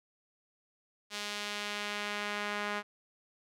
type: tone with band-pass filter sweep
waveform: sawtooth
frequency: 206.7 Hz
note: G#3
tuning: 8 cents flat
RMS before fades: -37 dBFS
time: 1.1-2.83 s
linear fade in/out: 50 ms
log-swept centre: 4100 to 1600 Hz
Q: 0.96
effects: none